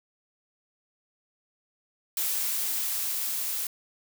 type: noise with level ramp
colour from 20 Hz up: blue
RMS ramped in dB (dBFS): -28 to -31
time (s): 2.17-3.67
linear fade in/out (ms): 2
effects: none